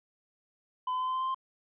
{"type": "tone with pitch steps", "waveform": "triangle", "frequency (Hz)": [1011, 1017.4, 1023.9, 1030.5, 1037, 1043.6, 1050.3], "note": ["B5", "C6", "C6", "C6", "C6", "C6", "C6"], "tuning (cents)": [40, -49, -38, -27, -16, -5, 6], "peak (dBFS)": -27, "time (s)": [0.87, 1.346], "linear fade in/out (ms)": 5, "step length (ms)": 68, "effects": ["resampled to 8000 Hz"]}